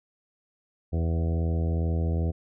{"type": "harmonic tone with a mistuned harmonic", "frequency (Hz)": 82.41, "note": "E2", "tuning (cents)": 0, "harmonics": [1, 2, 3, 4, 5, 6, 7, 8, 9], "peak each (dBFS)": [-24, -31, -38, -38, -40, -40, -46, -44, -48], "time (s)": [0.92, 2.32], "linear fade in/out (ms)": 20, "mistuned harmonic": 7, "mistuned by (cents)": -17, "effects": []}